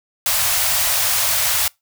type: band-stop noise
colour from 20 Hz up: white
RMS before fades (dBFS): -18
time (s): 0.26-1.68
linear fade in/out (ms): 2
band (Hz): 130 to 560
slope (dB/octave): 48
effects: noise-tail reverb RT60 0.2 s tail -25 dB re dry